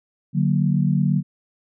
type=chord; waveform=sine; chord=D augmented; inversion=none; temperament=equal; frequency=146.83 / 185 / 233.1 Hz; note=D3 / F#3 / A#3; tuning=0 / 0 / 0 cents; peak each=-19 / -20 / -25 dBFS; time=0.33-1.23 s; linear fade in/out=50 ms; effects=none